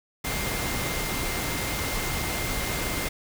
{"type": "tone in noise", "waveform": "sine", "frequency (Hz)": 2102, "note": "C7", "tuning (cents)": 7, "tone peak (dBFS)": -36, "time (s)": [0.24, 3.09], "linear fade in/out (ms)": 10, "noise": "pink", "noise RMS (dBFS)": -29, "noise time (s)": [0.24, 3.09], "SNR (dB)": -10, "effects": []}